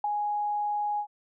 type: tone with ADSR envelope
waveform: sine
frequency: 830.6 Hz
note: G#5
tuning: in tune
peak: -22 dBFS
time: 0.04-1.07 s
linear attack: 4 ms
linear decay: 11 ms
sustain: -4 dB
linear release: 79 ms
effects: none